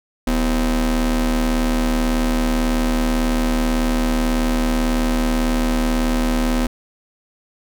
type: ring-modulated tone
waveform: 45% pulse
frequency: 143.1 Hz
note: D3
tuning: 45 cents flat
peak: -13 dBFS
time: 0.27-6.67 s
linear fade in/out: 5 ms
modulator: 104 Hz
effects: none